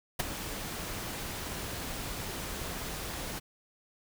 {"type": "noise with ADSR envelope", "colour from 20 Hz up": "pink", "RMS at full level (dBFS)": -27, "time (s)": [0.19, 3.4], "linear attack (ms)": 11, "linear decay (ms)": 14, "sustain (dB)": -11, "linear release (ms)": 22, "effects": []}